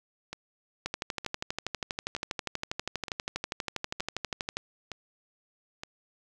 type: two click trains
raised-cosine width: 0.2 ms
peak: -20 / -14 dBFS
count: 7 / 47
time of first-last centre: 0.33-5.835 / 0.86-4.57 s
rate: 1.09 / 12.4 Hz
effects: none